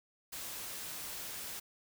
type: noise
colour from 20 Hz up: white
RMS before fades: -43 dBFS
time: 0.32-1.6 s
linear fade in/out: 10 ms
effects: none